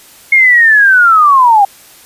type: linear sweep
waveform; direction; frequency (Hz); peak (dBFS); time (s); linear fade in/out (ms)
sine; down; 2169 to 776; -3; 0.32-1.65; 5
effects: white hiss -39 dBFS RMS until 2.05 s + resampled to 32000 Hz

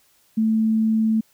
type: tone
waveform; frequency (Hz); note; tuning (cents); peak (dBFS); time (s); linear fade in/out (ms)
sine; 220.6; A3; +5; -16; 0.37-1.21; 10
effects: white hiss -60 dBFS RMS until 1.33 s

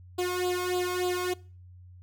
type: tone with flanger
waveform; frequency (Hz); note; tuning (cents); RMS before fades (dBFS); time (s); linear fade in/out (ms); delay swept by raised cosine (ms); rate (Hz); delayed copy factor
sawtooth; 360.7; F#4; -44; -29; 0.18-1.34; 10; 0.25 to 0.9; 3.4; +0.95
effects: noise-tail reverb RT60 0.4 s tail -23 dB re dry + added 90 Hz sine -47 dBFS peak until 2.02 s

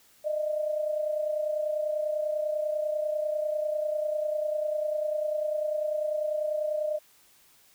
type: tone pair together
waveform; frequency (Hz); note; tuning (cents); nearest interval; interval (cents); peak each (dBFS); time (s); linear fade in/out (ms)
sine; 605.9 / 636; D#5 / D#5; -46 / +38; minor second; 84; -27 / -34; 0.24-6.99; 20
effects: white hiss -60 dBFS RMS until 7.74 s

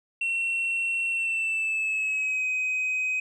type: tone with pitch glide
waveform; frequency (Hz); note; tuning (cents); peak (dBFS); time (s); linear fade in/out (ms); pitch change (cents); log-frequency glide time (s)
sine; 2717 to 2520; F7 to D#7; -48 to +21; -22; 0.21-3.2; 5; -131; 1.1-2.45
effects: tanh soft clip ceiling -23 dBFS

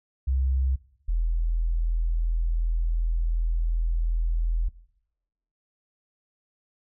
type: tone pair in turn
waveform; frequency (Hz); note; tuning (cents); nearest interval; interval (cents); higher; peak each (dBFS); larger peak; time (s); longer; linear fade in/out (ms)
sine; 65.41 / 41.36; C2 / E1; 0 / +7; minor sixth; 793; first; -21; neither; 0.27-0.76 / 1.08-4.69; second; 10
effects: noise-tail reverb RT60 0.9 s tail -20 dB re dry

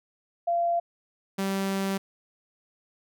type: tone pair in turn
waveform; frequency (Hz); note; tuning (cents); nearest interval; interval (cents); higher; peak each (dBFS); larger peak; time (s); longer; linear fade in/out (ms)
sine / sawtooth; 687 / 194.46; F5 / G3; -29 / -14; octave + minor seventh; 2185; first; -22 / -22; neither; 0.47-0.8 / 1.38-1.98; second; 10
effects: none

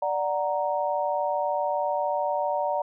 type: chord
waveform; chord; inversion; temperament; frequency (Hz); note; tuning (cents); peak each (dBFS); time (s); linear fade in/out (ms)
sine; D augmented; none; equal; 587.3 / 740 / 932.3; D5 / F#5 / A#5; 0 / 0 / 0; -27 / -29 / -28; 0.02-2.82; 5
effects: none

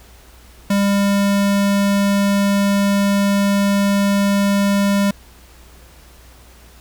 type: tone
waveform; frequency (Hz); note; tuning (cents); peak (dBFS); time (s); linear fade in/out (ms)
square; 200; G3; +35; -14; 0.7-5.11; 5
effects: added 60 Hz sine -44 dBFS peak until 6.8 s + pink hiss -47 dBFS RMS until 6.8 s

